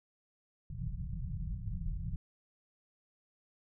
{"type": "low-pass noise", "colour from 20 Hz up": "pink", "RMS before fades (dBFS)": -38, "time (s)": [0.7, 2.16], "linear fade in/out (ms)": 2, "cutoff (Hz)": 180, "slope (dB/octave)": 96, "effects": []}